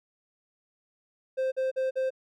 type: tone bursts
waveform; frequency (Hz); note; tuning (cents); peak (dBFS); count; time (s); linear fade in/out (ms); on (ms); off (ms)
triangle; 523.3; C5; 0; -23; 4; 1.37-2.105; 20; 150; 45
effects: none